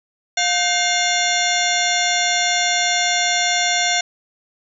harmonic tone with a mistuned harmonic, 707 Hz, F5, 21 cents sharp, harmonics 1 / 2 / 3 / 4 / 5 / 6 / 8 / 9 / 10, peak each -22 / -25 / -22 / -28 / -23 / -27 / -25 / -31 / -28 dBFS, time 0.37-4.01 s, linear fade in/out 5 ms, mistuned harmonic 2, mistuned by +150 cents, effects none

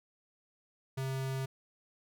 square tone, 133.2 Hz, C3, 31 cents sharp, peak -34 dBFS, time 0.97-1.46 s, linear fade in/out 10 ms, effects none

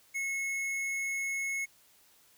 sine tone with tanh clipping, 2183 Hz, C#7, 27 cents flat, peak -33 dBFS, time 0.14-1.66 s, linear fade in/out 20 ms, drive 14 dB, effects white hiss -63 dBFS RMS until 2.37 s

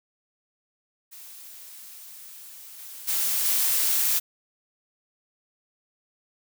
blue noise with level steps, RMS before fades -44 / -41 / -25 / -23 dBFS, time 1.11-4.2 s, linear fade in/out 20 ms, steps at 2.78 / 3.07 / 3.44 s, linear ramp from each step 20 ms, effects none

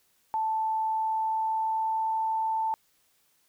sine tone with pitch glide, 880 to 886.1 Hz, A5 to A5, 0 to +12 cents, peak -25 dBFS, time 0.34-2.74 s, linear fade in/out 0 ms, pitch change +12 cents, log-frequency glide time 0.87-2.12 s, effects white hiss -68 dBFS RMS until 3.48 s

